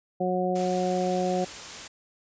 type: harmonic tone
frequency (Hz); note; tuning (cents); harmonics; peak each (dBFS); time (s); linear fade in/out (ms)
182.5; F#3; -24; 1 / 2 / 3 / 4; -29 / -29 / -29 / -29; 0.2-1.45; 10
type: noise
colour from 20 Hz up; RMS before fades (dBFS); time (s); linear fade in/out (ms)
white; -39; 0.55-1.88; 10
effects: resampled to 16000 Hz